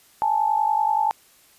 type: tone pair together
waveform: sine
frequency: 830.6 / 881.1 Hz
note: G#5 / A5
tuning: 0 / +2 cents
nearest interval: minor second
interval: 102 cents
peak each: -22 / -20 dBFS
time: 0.22-1.11 s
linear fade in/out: 0 ms
effects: white hiss -55 dBFS RMS until 1.58 s + resampled to 32000 Hz